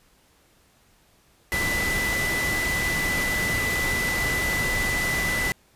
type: tone in noise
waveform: sine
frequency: 1992 Hz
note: B6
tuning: 14 cents sharp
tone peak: -24 dBFS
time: 1.52-5.52 s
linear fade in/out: 0 ms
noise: pink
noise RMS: -28 dBFS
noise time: 1.52-5.52 s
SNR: +1 dB
effects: pink hiss -60 dBFS RMS until 5.75 s + resampled to 32000 Hz